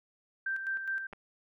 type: tone with tremolo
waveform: sine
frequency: 1568 Hz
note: G6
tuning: in tune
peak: -30 dBFS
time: 0.46-1.07 s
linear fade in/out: 5 ms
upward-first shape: square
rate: 4.8 Hz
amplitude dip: 50%
type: clicks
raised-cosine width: 0.5 ms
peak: -31 dBFS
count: 2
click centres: 1.128 / 1.133 s
effects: none